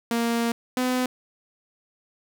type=tone pair in turn; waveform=sawtooth; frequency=233.1 / 252.9 Hz; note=A#3 / B3; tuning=0 / +41 cents; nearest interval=minor second; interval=141 cents; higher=second; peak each=-18 / -18 dBFS; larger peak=neither; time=0.11-0.52 / 0.77-1.06 s; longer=first; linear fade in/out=2 ms; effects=none